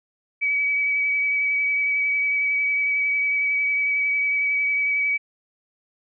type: tone with vibrato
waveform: sine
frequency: 2279 Hz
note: C#7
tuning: 47 cents sharp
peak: -19 dBFS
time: 0.41-5.18 s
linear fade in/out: 20 ms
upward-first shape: sine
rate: 11 Hz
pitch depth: 15 cents each way
effects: none